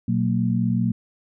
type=tone cluster; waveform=sine; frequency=120.6 / 184.8 / 229.5 Hz; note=B2 / F#3 / A#3; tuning=-41 / -2 / -27 cents; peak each=-23 dBFS; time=0.08-0.92 s; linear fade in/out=5 ms; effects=none